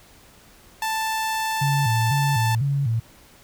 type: tone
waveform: sawtooth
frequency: 882 Hz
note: A5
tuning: 4 cents sharp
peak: -19 dBFS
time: 0.82-2.55 s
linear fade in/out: 2 ms
type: tone with vibrato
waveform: sine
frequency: 126.4 Hz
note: B2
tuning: 41 cents sharp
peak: -19 dBFS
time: 1.61-3 s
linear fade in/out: 10 ms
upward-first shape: square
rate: 2 Hz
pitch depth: 180 cents each way
effects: pink hiss -51 dBFS RMS until 3.43 s